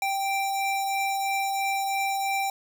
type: tone pair together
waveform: square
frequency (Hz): 784 / 2349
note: G5 / D7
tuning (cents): 0 / 0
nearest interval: octave + perfect fifth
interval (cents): 1900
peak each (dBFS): -26 / -34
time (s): 0.02-2.5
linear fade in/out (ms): 2
effects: none